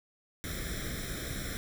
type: noise with comb filter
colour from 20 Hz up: pink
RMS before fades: -37 dBFS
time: 0.44-1.57 s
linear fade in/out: 0 ms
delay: 0.54 ms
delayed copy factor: +1
effects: none